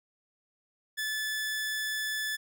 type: tone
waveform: sawtooth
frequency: 1735 Hz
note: A6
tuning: 25 cents flat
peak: -27 dBFS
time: 0.97-2.37 s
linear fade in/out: 20 ms
effects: none